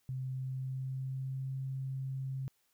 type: tone with pitch glide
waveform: sine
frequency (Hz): 130.3 to 133.27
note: C3 to C3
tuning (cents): -7 to +32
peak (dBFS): -35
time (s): 0.09-2.48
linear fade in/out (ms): 0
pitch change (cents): +39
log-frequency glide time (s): 0.25-1.53
effects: white hiss -75 dBFS RMS until 2.73 s